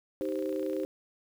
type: chord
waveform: sine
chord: C minor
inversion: first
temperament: equal with one note detuned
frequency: 311.1 / 389.1 / 523.3 Hz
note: Eb4 / G4 / C5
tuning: 0 / -13 / 0 cents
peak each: -34 dBFS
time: 0.21-0.85 s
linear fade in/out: 0 ms
type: click train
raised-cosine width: 0.3 ms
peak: -34 dBFS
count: 19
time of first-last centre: 0.22-0.834 s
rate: 29.3 Hz
effects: 9-bit